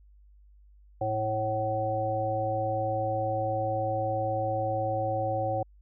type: harmonic tone with a mistuned harmonic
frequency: 109.2 Hz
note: A2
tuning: 13 cents flat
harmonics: 1 / 3 / 5 / 7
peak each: -33 / -38 / -30 / -30 dBFS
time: 1.01-5.63 s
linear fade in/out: 5 ms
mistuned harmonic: 7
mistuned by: -19 cents
effects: added 50 Hz sine -53 dBFS peak until 5.81 s

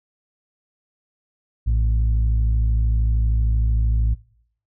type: tone pair together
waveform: sine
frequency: 56.97 / 110 Hz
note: A#1 / A2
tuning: -39 / 0 cents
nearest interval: major seventh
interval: 1139 cents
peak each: -15 / -22 dBFS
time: 1.66-4.15 s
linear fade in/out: 20 ms
effects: noise-tail reverb RT60 0.7 s tail -24 dB re dry + tanh soft clip ceiling -12 dBFS

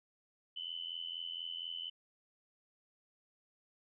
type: tone with amplitude modulation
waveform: sine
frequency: 3011 Hz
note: F#7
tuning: 30 cents sharp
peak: -36 dBFS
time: 0.56-1.9 s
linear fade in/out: 10 ms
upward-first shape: sine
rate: 84.2 Hz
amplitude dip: 85%
effects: none

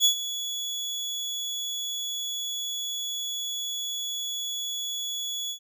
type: tone with ADSR envelope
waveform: 30% pulse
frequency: 3391 Hz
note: G#7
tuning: 35 cents sharp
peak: -13 dBFS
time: 0-5.59 s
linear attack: 49 ms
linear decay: 94 ms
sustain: -14 dB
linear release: 86 ms
effects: none

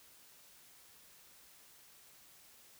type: silence
effects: white hiss -61 dBFS RMS until 2.79 s

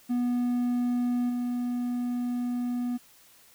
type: tone with level steps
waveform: triangle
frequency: 244.3 Hz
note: B3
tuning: 19 cents flat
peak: -22 / -25 dBFS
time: 0.09-2.98 s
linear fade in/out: 20 ms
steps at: 1.29 s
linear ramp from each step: 10 ms
effects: white hiss -57 dBFS RMS until 3.54 s

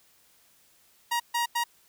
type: tone bursts at uneven times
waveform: sawtooth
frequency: 946 Hz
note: A#5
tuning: 25 cents sharp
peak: -21 dBFS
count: 3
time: 1.11-1.2 / 1.34-1.46 / 1.55-1.64 s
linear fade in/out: 10 ms
effects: white hiss -62 dBFS RMS until 1.88 s

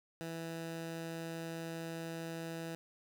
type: tone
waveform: 15% pulse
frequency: 164.81 Hz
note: E3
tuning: in tune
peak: -34 dBFS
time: 0.21-2.75 s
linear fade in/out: 0 ms
effects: none

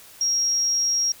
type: tone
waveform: sine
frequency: 5610 Hz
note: F8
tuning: 7 cents sharp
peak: -19 dBFS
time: 0.21-1.12 s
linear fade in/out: 2 ms
effects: white hiss -47 dBFS RMS until 1.2 s

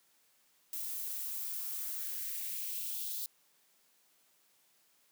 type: noise with high-pass filter sweep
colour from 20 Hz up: violet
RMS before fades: -39 dBFS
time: 0.73-3.26 s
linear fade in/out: 0 ms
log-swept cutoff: 480 to 4000 Hz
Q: 2.4
effects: white hiss -70 dBFS RMS until 5.11 s + high-pass 150 Hz 12 dB/octave

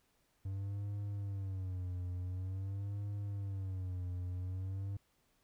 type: tone with vibrato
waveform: triangle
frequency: 95.6 Hz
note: G2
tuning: 43 cents flat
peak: -35 dBFS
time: 0.45-4.97 s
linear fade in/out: 5 ms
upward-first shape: sine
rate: 0.47 Hz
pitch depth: 110 cents each way
effects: pink hiss -75 dBFS RMS until 5.43 s

